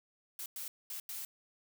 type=noise bursts at uneven times; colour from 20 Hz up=blue; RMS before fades=-42 dBFS; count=4; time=0.39-0.46 / 0.56-0.68 / 0.9-1 / 1.09-1.25 s; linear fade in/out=2 ms; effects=none